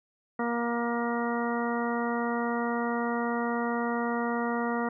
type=harmonic tone; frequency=236.2 Hz; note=A#3; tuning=23 cents sharp; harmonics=1 / 2 / 3 / 4 / 5 / 6 / 8; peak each=-30 / -33 / -35 / -36 / -37 / -38 / -39 dBFS; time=0.39-4.89 s; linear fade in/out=5 ms; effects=none